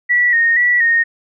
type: tone with vibrato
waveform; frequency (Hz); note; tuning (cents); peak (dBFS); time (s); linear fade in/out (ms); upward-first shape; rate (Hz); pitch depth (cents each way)
sine; 1900; A#6; +33; -10; 0.09-1.04; 20; square; 2.1; 44
effects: none